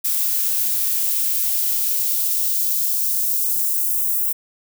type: noise with high-pass filter sweep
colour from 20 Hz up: violet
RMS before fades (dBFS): -20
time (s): 0.04-4.33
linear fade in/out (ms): 10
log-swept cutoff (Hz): 750 to 10000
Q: 0.82
effects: none